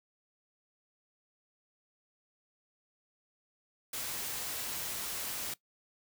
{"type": "noise", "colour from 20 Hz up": "white", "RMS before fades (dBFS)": -38, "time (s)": [3.93, 5.54], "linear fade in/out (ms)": 5, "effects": ["noise-tail reverb RT60 0.1 s tail -19 dB re dry"]}